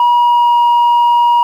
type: tone with pitch glide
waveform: sine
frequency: 962 to 954.3 Hz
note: B5 to A#5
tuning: -46 to +40 cents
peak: -4 dBFS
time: 0-1.43 s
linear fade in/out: 2 ms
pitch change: -14 cents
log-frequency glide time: 0.13-0.58 s
effects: tanh soft clip ceiling -6 dBFS + 7-bit